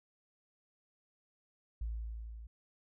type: tone with level ramp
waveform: sine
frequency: 55.8 Hz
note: A1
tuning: 25 cents sharp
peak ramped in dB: -33 to -46 dBFS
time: 1.81-2.47 s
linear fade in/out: 5 ms
effects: tanh soft clip ceiling -31 dBFS